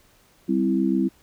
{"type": "chord", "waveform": "sine", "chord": "C major", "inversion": "second", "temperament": "equal", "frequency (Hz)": [196, 261.6, 329.6], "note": ["G3", "C4", "E4"], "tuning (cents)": [0, 0, 0], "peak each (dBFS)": -23, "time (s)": [0.48, 1.09], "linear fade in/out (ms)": 20, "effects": ["pink hiss -58 dBFS RMS until 1.22 s"]}